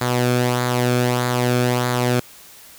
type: tone with flanger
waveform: sawtooth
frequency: 123.47 Hz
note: B2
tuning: in tune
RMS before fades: -19 dBFS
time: 0.01-2.2 s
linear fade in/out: 5 ms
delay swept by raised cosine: 0.35 to 1.05 ms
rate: 1.6 Hz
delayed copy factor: -0.55
effects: white hiss -44 dBFS RMS until 2.78 s